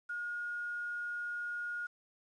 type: tone with quantisation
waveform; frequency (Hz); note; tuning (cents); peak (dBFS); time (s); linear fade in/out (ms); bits
sine; 1433; F6; +44; -36; 0.09-1.87; 10; 10
effects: resampled to 22050 Hz